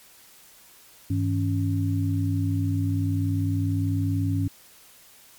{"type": "tone cluster", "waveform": "sine", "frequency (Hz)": [99.5, 159.8, 277.4], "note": ["G2", "D#3", "C#4"], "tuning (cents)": [26, 47, 1], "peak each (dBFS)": [-23, -31, -27], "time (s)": [1.1, 4.48], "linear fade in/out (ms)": 5, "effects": ["white hiss -52 dBFS RMS until 5.38 s", "MP3 96 kbps"]}